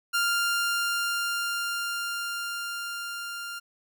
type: tone with level ramp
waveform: sawtooth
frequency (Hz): 1396.9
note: F6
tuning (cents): 0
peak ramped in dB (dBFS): -19 to -31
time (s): 0.13-3.6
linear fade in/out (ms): 20
effects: none